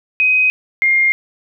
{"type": "tone pair in turn", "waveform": "sine", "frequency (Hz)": [2516, 2121], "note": ["D#7", "C7"], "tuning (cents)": [19, 23], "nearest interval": "minor third", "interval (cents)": 296, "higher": "first", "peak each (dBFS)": -10, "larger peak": "neither", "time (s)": [[0.2, 0.5], [0.82, 1.12]], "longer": "neither", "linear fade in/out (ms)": 0, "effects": []}